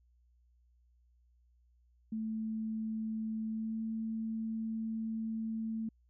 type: tone with pitch glide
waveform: sine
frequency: 220 to 222.6 Hz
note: A3 to A3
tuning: 0 to +20 cents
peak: -34 dBFS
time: 2.12-5.89 s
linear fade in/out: 5 ms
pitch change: +20 cents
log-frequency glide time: 3.49-3.81 s
effects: added 60 Hz sine -65 dBFS peak until 6.09 s